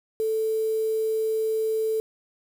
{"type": "tone with quantisation", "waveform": "sine", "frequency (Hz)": 440, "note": "A4", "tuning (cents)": 0, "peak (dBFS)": -22, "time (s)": [0.2, 2], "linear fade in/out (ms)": 0, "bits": 7, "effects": []}